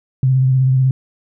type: tone with vibrato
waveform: sine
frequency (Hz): 130.81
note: C3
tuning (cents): 0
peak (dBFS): -10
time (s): 0.23-0.91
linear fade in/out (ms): 2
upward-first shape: triangle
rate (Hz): 16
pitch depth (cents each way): 36
effects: none